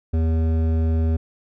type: tone with hard clipping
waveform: sine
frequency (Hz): 80.8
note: E2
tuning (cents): -34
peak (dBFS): -19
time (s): 0.13-1.17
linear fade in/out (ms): 10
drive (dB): 12
effects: none